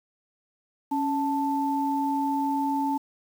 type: tone pair together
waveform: sine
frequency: 277.6 / 880 Hz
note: C#4 / A5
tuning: +3 / 0 cents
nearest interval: octave + minor sixth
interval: 1997 cents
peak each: -26 dBFS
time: 0.91-2.98 s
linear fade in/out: 10 ms
effects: 8-bit